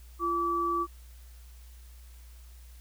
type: tone pair together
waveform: sine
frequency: 342.8 / 1153 Hz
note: F4 / D6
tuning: -32 / -32 cents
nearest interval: octave + major sixth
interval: 2100 cents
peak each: -32 / -27 dBFS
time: 0.19-0.87 s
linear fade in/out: 50 ms
effects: added 60 Hz sine -47 dBFS peak until 2.8 s + white hiss -60 dBFS RMS until 2.8 s